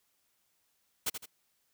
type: noise with echo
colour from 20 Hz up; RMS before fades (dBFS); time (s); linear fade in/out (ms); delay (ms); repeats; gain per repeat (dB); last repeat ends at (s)
white; -31; 1.06-1.1; 10; 80; 2; -8; 1.26
effects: white hiss -75 dBFS RMS until 1.73 s